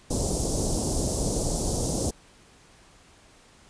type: band-stop noise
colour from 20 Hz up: pink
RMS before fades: -26 dBFS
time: 0.1-2.11 s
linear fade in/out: 10 ms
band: 690 to 5500 Hz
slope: 24 dB/octave
effects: pink hiss -55 dBFS RMS until 3.69 s + resampled to 22050 Hz